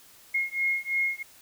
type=beating tone pair; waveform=sine; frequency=2151 / 2154 Hz; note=C7 / C7; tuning=+47 / +50 cents; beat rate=3 Hz; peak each=-28 dBFS; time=0.34-1.23 s; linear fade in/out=10 ms; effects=white hiss -54 dBFS RMS until 1.41 s